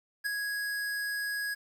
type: tone with ADSR envelope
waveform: square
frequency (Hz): 1661.2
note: G#6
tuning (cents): 0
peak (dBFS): -27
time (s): 0.24-1.55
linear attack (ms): 25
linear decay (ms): 3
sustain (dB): -5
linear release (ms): 19
effects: 10-bit